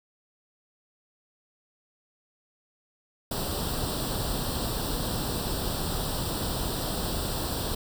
pink noise with comb filter, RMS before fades -30 dBFS, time 3.31-7.75 s, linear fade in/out 5 ms, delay 0.23 ms, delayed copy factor +0.8, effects none

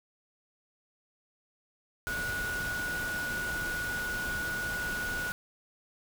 sine tone in noise, 1460 Hz, F#6, 24 cents flat, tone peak -32 dBFS, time 2.07-5.32 s, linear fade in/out 0 ms, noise pink, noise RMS -39 dBFS, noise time 2.07-5.32 s, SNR +4 dB, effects none

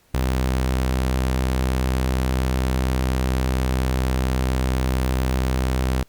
sawtooth tone, 64.3 Hz, C2, 30 cents flat, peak -15 dBFS, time 0.14-6.03 s, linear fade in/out 5 ms, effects pink hiss -59 dBFS RMS until 6.08 s + Opus 48 kbps

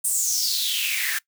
white noise with high-pass filter sweep, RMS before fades -24 dBFS, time 0.04-1.19 s, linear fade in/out 10 ms, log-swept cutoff 9100 to 1600 Hz, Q 6.1, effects noise-tail reverb RT60 0.1 s tail -21 dB re dry

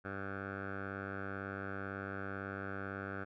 10% pulse tone with low-pass filter, 98 Hz, G2, in tune, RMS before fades -42 dBFS, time 0.04-3.25 s, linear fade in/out 20 ms, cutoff 1500 Hz, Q 4.2, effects none

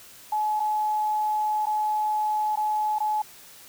sine tone with dropouts, 852 Hz, G#5, 44 cents sharp, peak -22 dBFS, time 0.32-3.22 s, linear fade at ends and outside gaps 5 ms, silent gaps 0.597-0.601 / 1.657-1.667 / 2.558-2.572 / 2.986-3.003 s, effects white hiss -48 dBFS RMS until 3.68 s

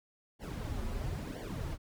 brown noise with flanger, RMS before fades -38 dBFS, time 0.39-1.78 s, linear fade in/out 50 ms, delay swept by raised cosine 0.78 to 6.68 ms, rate 1 Hz, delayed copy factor -0.85, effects none

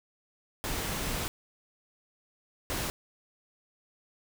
pink noise bursts at uneven times, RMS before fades -33 dBFS, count 2, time 0.64-1.28 / 2.7-2.9 s, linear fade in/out 0 ms, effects none

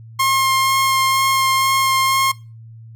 sawtooth tone with vibrato, 1068 Hz, C6, 35 cents sharp, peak -10 dBFS, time 0.19-2.32 s, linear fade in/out 10 ms, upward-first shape sine, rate 2.1 Hz, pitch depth 10 cents each way, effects noise-tail reverb RT60 0.3 s tail -21 dB re dry + added 113 Hz sine -36 dBFS peak until 2.95 s

